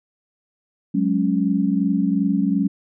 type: chord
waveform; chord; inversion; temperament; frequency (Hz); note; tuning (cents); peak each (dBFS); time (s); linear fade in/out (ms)
sine; F# suspended second; none; equal; 185 / 207.7 / 277.2; F#3 / G#3 / C#4; 0 / 0 / 0; -21; 0.94-2.68; 10
effects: none

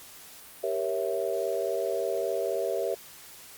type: chord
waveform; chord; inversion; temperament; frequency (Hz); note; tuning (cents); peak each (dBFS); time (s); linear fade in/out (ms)
sine; G diminished seventh; none; equal with one note detuned; 392 / 470.8 / 554.4 / 659.3; G4 / Bb4 / Db5 / Fb5; 0 / +17 / 0 / 0; -32; 0.63-2.95; 10
effects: white hiss -48 dBFS RMS until 3.57 s + Opus 48 kbps

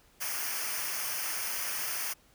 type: noise with comb filter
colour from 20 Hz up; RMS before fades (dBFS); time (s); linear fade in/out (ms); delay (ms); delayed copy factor
white; -34; 0.2-2.14; 20; 0.26; -0.75
effects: pink hiss -63 dBFS RMS until 2.34 s

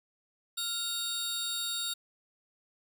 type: tone cluster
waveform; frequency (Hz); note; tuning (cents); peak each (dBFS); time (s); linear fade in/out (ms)
sawtooth; 1397 / 3729 / 4546; F6 / A#7 / C#8; 0 / 0 / +43; -39 / -30 / -37; 0.57-1.94; 10
effects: none

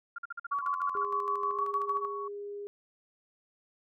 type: tone bursts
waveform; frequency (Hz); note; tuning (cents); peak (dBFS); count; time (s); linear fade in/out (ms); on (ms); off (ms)
sine; 1396.9; F6; 0; -35; 13; 0.16-1.036; 5; 24; 47
type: tone with tremolo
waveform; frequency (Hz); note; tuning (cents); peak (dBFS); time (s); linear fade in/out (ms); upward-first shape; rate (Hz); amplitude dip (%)
sine; 1130; C#6; +33; -28; 0.51-2.06; 10; square; 6.5; 55
type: tone with pitch glide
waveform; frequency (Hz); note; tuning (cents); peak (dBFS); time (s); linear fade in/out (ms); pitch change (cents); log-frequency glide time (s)
sine; 1041 to 1115.7; C6 to C#6; -9 to +11; -36; 0.62-2.28; 5; +120; 1.51-1.64
type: tone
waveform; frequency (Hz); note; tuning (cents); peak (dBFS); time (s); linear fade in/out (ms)
sine; 407.7; G#4; -32; -37; 0.95-2.67; 0
effects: none

